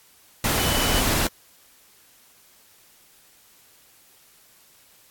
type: tone in noise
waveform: sine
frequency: 2995 Hz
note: F#7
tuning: 20 cents sharp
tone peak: -28 dBFS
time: 0.59-1.01 s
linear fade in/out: 2 ms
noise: pink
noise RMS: -22 dBFS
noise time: 0.44-1.27 s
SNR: -9 dB
effects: white hiss -55 dBFS RMS until 5.1 s + AAC 64 kbps